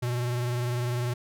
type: tone with vibrato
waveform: square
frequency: 122 Hz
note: B2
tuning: 21 cents flat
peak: -27 dBFS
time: 0.02-1.14 s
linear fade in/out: 10 ms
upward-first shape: triangle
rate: 20 Hz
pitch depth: 54 cents each way
effects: none